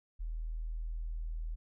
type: tone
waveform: sine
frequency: 40.26 Hz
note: E1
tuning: 40 cents flat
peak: -35 dBFS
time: 0.19-1.56 s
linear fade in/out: 20 ms
effects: none